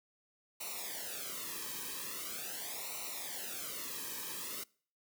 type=noise with flanger; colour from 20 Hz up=white; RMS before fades=-42 dBFS; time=0.6-4.64 s; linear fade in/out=10 ms; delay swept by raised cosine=0.6 to 1.44 ms; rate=0.42 Hz; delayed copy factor=-0.95; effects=noise-tail reverb RT60 0.5 s tail -25 dB re dry